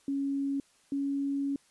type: tone pair in turn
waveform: sine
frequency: 277.2 / 278.8 Hz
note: C#4 / C#4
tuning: 0 / +10 cents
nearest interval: unison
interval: 10 cents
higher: second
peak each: -28 dBFS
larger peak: neither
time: 0.08-0.6 / 0.92-1.56 s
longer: second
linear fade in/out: 2 ms
effects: white hiss -65 dBFS RMS until 1.7 s + resampled to 24000 Hz